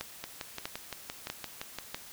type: two click trains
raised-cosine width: 0.2 ms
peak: -19 / -17 dBFS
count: 10 / 4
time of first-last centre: 0.24-1.786 / 0.01-1.945 s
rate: 5.82 / 1.55 Hz
effects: white hiss -49 dBFS RMS until 2.12 s